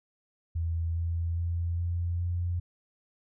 sine tone with pitch steps, 83 / 84.11 / 85.23 / 86.37 / 87.53 Hz, E2 / E2 / F2 / F2 / F2, +12 / +35 / -42 / -19 / +4 cents, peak -27 dBFS, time 0.55-2.6 s, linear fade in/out 10 ms, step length 410 ms, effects none

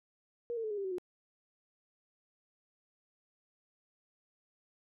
sine tone with pitch steps, 474.4 / 453.2 / 433 / 413.7 / 395.3 / 377.6 / 360.8 Hz, A#4 / A#4 / A4 / G#4 / G4 / F#4 / F#4, +30 / -49 / -28 / -7 / +15 / +35 / -44 cents, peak -34 dBFS, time 0.5-0.983 s, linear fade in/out 0 ms, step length 69 ms, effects none

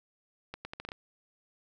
accelerating click train, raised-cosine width 0.3 ms, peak -23 dBFS, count 7, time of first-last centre 0.54-0.919 s, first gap 110 ms, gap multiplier 0.77, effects none

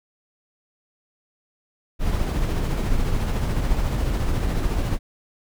brown noise with tremolo, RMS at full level -20 dBFS, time 1.99-4.99 s, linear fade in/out 50 ms, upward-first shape triangle, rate 14 Hz, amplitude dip 40%, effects none

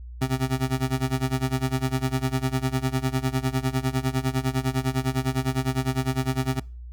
25% pulse tone with tremolo, 130.81 Hz, C3, in tune, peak -16 dBFS, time 0.21-6.6 s, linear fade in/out 10 ms, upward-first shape sine, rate 9.9 Hz, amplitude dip 90%, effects noise-tail reverb RT60 0.4 s tail -24 dB re dry + added 60 Hz sine -36 dBFS peak until 6.92 s

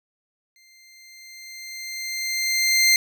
20% pulse tone with exponential growth, 2092 Hz, C7, 1 cent flat, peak -8 dBFS, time 0.56-2.96 s, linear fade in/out 1 ms, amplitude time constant 520 ms, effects none

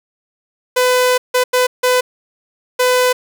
sawtooth tone bursts at uneven times, 502 Hz, B4, 28 cents sharp, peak -7 dBFS, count 5, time 0.76-1.18 / 1.34-1.44 / 1.53-1.67 / 1.83-2.01 / 2.79-3.13 s, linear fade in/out 10 ms, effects none

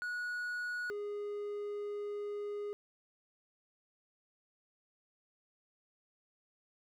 triangle tone pair in turn, 1460 / 412.1 Hz, F#6 / G#4, -24 / -13 cents, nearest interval octave + minor seventh, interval 2189 cents, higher first, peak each -34 / -35 dBFS, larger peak first, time 0.02-0.9 / 0.9-2.73 s, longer second, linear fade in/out 0 ms, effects none

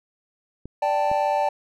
clicks, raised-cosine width 3 ms, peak -23 dBFS, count 2, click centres 0.656 / 1.115 s
triangle chord, D suspended fourth, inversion none, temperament just, 587.3 / 783.1 / 881 Hz, D5 / G5 / A5, 0 / -2 / +2 cents, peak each -22 dBFS, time 0.82-1.49 s, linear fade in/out 5 ms
effects none

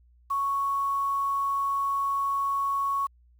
sine tone with quantisation, 1108.7 Hz, C#6, in tune, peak -24 dBFS, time 0.3-3.07 s, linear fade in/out 10 ms, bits 8, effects added 60 Hz sine -56 dBFS peak until 3.39 s

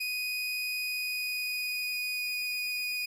30% pulse tone with pitch glide, 2489 to 2473 Hz, D#7 to D#7, 0 to -11 cents, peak -28 dBFS, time 0-3.06 s, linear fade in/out 10 ms, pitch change -11 cents, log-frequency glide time 0.71-2.31 s, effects none

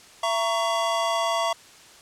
square chord, A# diminished, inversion second, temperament just, 671.3 / 932.3 / 1118.8 Hz, E5 / A#5 / C#6, +31 / 0 / +16 cents, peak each -26 / -29 / -28 dBFS, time 0.23-1.53 s, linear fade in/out 5 ms, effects white hiss -49 dBFS RMS until 2.01 s + low-pass 8000 Hz 12 dB/octave

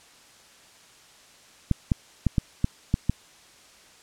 clicks, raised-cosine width 5 ms, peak -8 dBFS, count 7, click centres 1.713 / 1.918 / 2.267 / 2.382 / 2.644 / 2.941 / 3.096 s, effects white hiss -53 dBFS RMS until 4.02 s + low-pass 8000 Hz 12 dB/octave

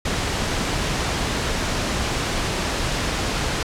pink noise, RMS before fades -23 dBFS, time 0.05-3.63 s, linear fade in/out 5 ms, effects low-pass 7000 Hz 12 dB/octave

